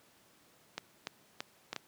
clicks, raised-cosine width 0.2 ms, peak -19 dBFS, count 5, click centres 0.78 / 1.071 / 1.405 / 1.73 / 1.763 s, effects pink hiss -64 dBFS RMS until 1.87 s + high-pass 150 Hz 12 dB/octave

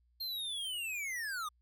square linear sweep, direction down, 4235 to 1174.7 Hz, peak -37 dBFS, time 0.2-1.49 s, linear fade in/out 10 ms, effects added 60 Hz sine -68 dBFS peak until 1.61 s

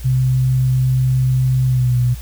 sine tone with pitch glide, 129.1 to 123.27 Hz, C3 to B2, -23 to -3 cents, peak -12 dBFS, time 0.04-2.15 s, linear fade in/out 20 ms, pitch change -80 cents, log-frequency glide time 1.66-1.97 s, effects added 60 Hz sine -28 dBFS peak until 2.21 s + white hiss -41 dBFS RMS until 2.21 s

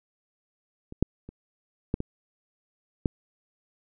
clicks, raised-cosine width 3 ms, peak -27 / -7 / -28 / -12 / -17 / -10 dBFS, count 6, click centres 0.924 / 1.026 / 1.29 / 1.941 / 2.004 / 3.058 s, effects none

